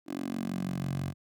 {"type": "tone with high-pass filter sweep", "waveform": "10% pulse", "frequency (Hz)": 46.08, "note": "F#1", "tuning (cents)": -6, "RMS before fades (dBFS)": -34, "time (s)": [0.06, 1.14], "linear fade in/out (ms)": 50, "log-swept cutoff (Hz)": [310, 110], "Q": 3.7, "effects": []}